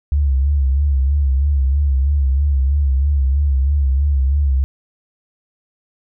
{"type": "tone with vibrato", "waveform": "sine", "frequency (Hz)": 69.3, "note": "C#2", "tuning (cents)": 0, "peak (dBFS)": -12, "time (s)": [0.12, 4.64], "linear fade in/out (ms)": 0, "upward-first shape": "sine", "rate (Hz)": 3.1, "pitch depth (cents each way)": 88, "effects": []}